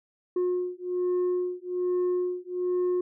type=beating tone pair; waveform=sine; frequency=359.5 / 360.7 Hz; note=F#4 / F#4; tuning=-50 / -44 cents; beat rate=1.2 Hz; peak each=-26 dBFS; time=0.36-3.01 s; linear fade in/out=5 ms; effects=tanh soft clip ceiling -22 dBFS